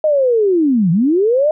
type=linear two-way sweep; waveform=sine; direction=down then up; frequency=629 to 157.5 to 629 Hz; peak=-10 dBFS; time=0.04-1.51 s; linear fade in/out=2 ms; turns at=0.91 s; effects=none